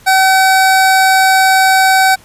25% pulse tone, 762 Hz, G5, 49 cents flat, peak -3 dBFS, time 0.06-2.16 s, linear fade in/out 20 ms, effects pink hiss -43 dBFS RMS until 2.24 s + resampled to 32000 Hz

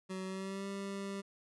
25% pulse tone with pitch glide, 188.2 to 197.44 Hz, F#3 to G3, +30 to +13 cents, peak -35 dBFS, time 0.09-1.22 s, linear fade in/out 20 ms, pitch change +83 cents, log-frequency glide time 0.25-0.67 s, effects resampled to 24000 Hz

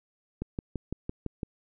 click train, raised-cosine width 3 ms, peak -19 dBFS, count 7, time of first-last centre 0.42-1.432 s, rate 5.93 Hz, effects none

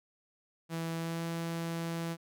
sawtooth tone with pitch glide, 164.81 to 166.72 Hz, E3 to E3, 0 to +20 cents, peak -30 dBFS, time 0.69-2.17 s, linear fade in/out 50 ms, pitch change +20 cents, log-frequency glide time 0.96-1.23 s, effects none

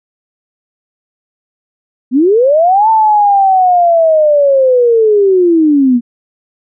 sine linear two-way sweep, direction up then down, 233.1 to 895 to 233.1 Hz, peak -5 dBFS, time 2.11-6.01 s, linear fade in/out 50 ms, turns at 2.89 s, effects none

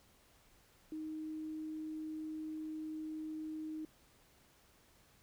sine tone, 312.1 Hz, D#4, 5 cents sharp, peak -40 dBFS, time 0.92-3.85 s, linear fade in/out 2 ms, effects pink hiss -67 dBFS RMS until 5.22 s

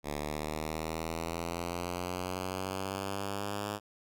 5% pulse linear sweep, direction up, 73 to 103.83 Hz, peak -23 dBFS, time 0.03-3.8 s, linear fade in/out 50 ms, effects Opus 48 kbps

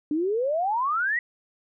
sine exponential sweep, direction up, 289 to 1975 Hz, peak -22 dBFS, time 0.11-1.19 s, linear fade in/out 2 ms, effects none

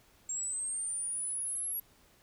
sine linear sweep, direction up, 7459 to 11420 Hz, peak -33 dBFS, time 0.29-1.8 s, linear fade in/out 5 ms, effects pink hiss -64 dBFS RMS until 2.22 s

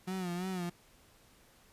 35% pulse tone with vibrato, 181.2 Hz, F#3, 36 cents flat, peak -33 dBFS, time 0.07-0.7 s, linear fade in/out 10 ms, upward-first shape sine, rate 3 Hz, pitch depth 76 cents each way, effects pink hiss -63 dBFS RMS until 1.72 s + resampled to 32000 Hz

